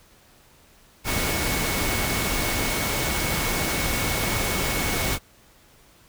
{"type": "tone in noise", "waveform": "sine", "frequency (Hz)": 2209, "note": "C#7", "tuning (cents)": -7, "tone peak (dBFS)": -32, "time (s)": [1.04, 5.19], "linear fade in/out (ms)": 50, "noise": "pink", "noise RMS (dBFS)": -25, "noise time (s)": [1.04, 5.19], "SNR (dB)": -10, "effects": ["pink hiss -55 dBFS RMS until 6.08 s"]}